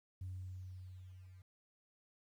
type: tone with level ramp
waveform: sine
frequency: 92.5 Hz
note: F#2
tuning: in tune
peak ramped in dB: -40 to -55 dBFS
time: 0.21-1.42 s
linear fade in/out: 5 ms
effects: tanh soft clip ceiling -38 dBFS + 12-bit

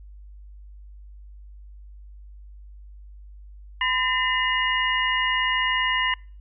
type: tone cluster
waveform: sine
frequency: 1014 / 1811 / 2032 / 2864 Hz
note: B5 / A6 / B6 / F7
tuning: +45 / +49 / +49 / +43 cents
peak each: -26 dBFS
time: 3.81-6.14 s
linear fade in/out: 2 ms
effects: noise-tail reverb RT60 0.4 s tail -26 dB re dry + added 50 Hz sine -41 dBFS peak until 6.4 s

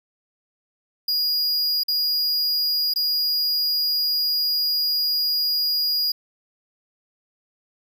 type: tone with dropouts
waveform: square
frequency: 4873 Hz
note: D#8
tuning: 37 cents flat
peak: -20 dBFS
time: 1.08-6.12 s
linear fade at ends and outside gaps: 5 ms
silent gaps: 1.835-1.882 / 2.938-2.959 s
effects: none

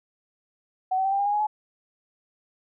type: tone with pitch steps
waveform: sine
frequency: 750 / 763.6 / 777.3 / 791.4 / 805.7 / 820.2 / 835.1 / 850.2 Hz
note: F#5 / G5 / G5 / G5 / G5 / G#5 / G#5 / G#5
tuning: +23 / -46 / -15 / +16 / +47 / -22 / +9 / +40 cents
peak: -21 dBFS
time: 0.91-1.47 s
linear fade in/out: 10 ms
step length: 70 ms
effects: none

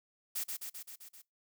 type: noise with echo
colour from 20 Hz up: blue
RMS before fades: -36 dBFS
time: 0.35-0.44 s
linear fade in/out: 10 ms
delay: 130 ms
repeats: 6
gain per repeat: -3 dB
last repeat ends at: 1.22 s
effects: noise-tail reverb RT60 0.2 s tail -23 dB re dry

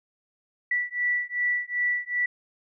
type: beating tone pair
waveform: sine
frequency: 1958 / 1960.6 Hz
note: B6 / B6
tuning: -15 / -13 cents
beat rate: 2.6 Hz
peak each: -27 dBFS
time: 0.71-2.26 s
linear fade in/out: 5 ms
effects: none

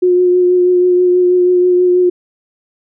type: tone with vibrato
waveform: sine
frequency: 360 Hz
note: F#4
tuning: 47 cents flat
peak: -7 dBFS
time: 0.02-2.1 s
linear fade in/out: 10 ms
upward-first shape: triangle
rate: 6.2 Hz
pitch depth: 20 cents each way
effects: none

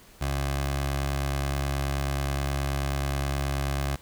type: tone with notch filter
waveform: 15% pulse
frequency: 69.4 Hz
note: C#2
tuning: 3 cents sharp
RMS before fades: -28 dBFS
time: 0.21-3.96 s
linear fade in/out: 5 ms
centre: 230 Hz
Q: 1.1
effects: pink hiss -53 dBFS RMS until 4.01 s

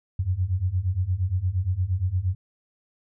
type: beating tone pair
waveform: sine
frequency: 87.31 / 95.91 Hz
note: F2 / G2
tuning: 0 / -37 cents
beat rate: 8.6 Hz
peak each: -26 / -24 dBFS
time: 0.19-2.35 s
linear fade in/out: 5 ms
effects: none

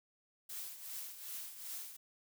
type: noise with tremolo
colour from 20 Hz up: blue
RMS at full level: -43 dBFS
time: 0.49-1.97 s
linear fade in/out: 10 ms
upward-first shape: triangle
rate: 2.6 Hz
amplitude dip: 70%
effects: none

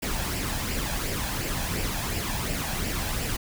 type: noise with flanger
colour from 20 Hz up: pink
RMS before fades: -29 dBFS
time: 0.02-3.37 s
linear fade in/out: 10 ms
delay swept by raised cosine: 0.39 to 1.23 ms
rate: 2.8 Hz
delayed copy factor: +0.5
effects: none

